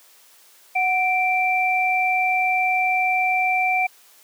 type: tone pair together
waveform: sine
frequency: 740 / 2349 Hz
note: F#5 / D7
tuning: 0 / 0 cents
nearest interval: octave + minor sixth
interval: 2000 cents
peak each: -20 dBFS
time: 0.75-3.87 s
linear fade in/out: 10 ms
effects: white hiss -52 dBFS RMS until 4.23 s + high-pass 400 Hz 12 dB/octave